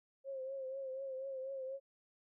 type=tone with vibrato; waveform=sine; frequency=533 Hz; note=C5; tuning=32 cents sharp; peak=-40 dBFS; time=0.24-1.8 s; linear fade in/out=50 ms; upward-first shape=triangle; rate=4.1 Hz; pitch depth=57 cents each way; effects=none